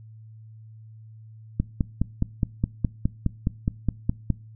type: click train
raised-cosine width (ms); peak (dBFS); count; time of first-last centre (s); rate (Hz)
5; -9; 14; 1.6-4.303; 4.81
effects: noise-tail reverb RT60 0.4 s tail -23 dB re dry + added 110 Hz sine -43 dBFS peak until 4.55 s